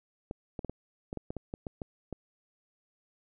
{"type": "clicks", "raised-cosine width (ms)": 2, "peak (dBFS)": -23, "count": 12, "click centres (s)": [0.311, 0.592, 0.647, 0.696, 1.129, 1.173, 1.305, 1.367, 1.539, 1.668, 1.818, 2.127], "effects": []}